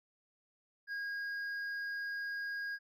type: tone with hard clipping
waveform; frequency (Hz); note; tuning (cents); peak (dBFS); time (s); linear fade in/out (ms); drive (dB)
sine; 1634; G#6; -29; -38; 0.87-2.79; 50; 4
effects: none